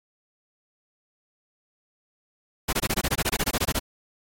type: noise bursts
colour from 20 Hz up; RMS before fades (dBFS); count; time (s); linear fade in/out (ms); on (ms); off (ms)
pink; -24; 16; 2.68-3.795; 10; 50; 21
effects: AAC 64 kbps